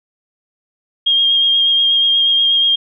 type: tone with vibrato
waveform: sine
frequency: 3233 Hz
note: G#7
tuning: 47 cents flat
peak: -10 dBFS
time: 1.06-2.76 s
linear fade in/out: 10 ms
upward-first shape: triangle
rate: 8.3 Hz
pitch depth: 21 cents each way
effects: none